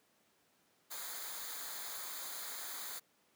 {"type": "noise with comb filter", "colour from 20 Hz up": "white", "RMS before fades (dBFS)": -44, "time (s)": [0.9, 3], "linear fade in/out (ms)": 20, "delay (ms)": 0.36, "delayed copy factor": -0.7, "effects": ["pink hiss -72 dBFS RMS until 3.35 s", "high-pass 200 Hz 12 dB/octave"]}